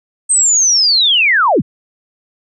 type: linear sweep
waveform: sine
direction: down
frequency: 8430 to 76.8 Hz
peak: -8 dBFS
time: 0.29-1.62 s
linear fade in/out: 20 ms
effects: none